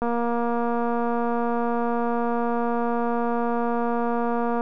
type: click train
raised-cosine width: 1 ms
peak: -13 dBFS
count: 1084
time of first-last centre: 0.02-4.609 s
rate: 236 Hz
effects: none